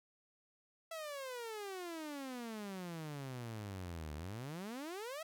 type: exponential two-way sweep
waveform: sawtooth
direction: down then up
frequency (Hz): 666 to 73 to 666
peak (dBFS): -39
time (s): 0.91-5.23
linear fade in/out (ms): 5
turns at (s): 4.15
effects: none